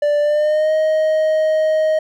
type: tone with pitch glide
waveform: triangle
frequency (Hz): 587.3 to 625.8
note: D5 to D#5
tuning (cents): 0 to +10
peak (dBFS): -11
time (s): 0.02-1.99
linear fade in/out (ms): 5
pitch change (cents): +110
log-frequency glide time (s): 0.2-0.73
effects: none